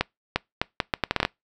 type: accelerating click train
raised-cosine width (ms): 0.3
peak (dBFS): -5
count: 11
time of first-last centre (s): 0.01-1.251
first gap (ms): 350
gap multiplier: 0.73
effects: noise-tail reverb RT60 0.2 s tail -25 dB re dry